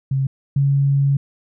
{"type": "tone pair in turn", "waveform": "sine", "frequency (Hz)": [135, 139.36], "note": ["C#3", "C#3"], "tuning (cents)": [-45, 10], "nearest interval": "minor second", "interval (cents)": 55, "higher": "second", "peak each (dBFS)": [-16, -13], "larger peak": "second", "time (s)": [[0.11, 0.27], [0.56, 1.17]], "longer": "second", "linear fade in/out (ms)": 5, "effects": []}